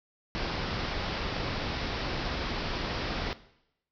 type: low-pass noise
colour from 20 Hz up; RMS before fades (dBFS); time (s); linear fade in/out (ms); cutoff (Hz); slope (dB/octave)
pink; -33; 0.35-3.33; 0; 5400; 96
effects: noise-tail reverb RT60 0.8 s tail -17 dB re dry